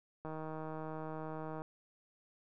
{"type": "click train", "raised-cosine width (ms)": 1, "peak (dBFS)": -30, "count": 216, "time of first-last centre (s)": [0.25, 1.619], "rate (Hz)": 157, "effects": []}